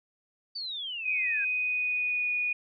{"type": "exponential sweep", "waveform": "sine", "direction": "down", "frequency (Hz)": [4647, 1568], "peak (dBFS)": -33, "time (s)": [0.55, 1.45], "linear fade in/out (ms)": 10}
{"type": "tone with pitch glide", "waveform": "sine", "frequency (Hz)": [2502, 2462], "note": ["D#7", "D#7"], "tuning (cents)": [9, -19], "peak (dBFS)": -26, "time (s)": [1.05, 2.53], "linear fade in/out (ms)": 5, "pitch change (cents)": -28, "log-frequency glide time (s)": [1.45, 2.32]}
{"effects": []}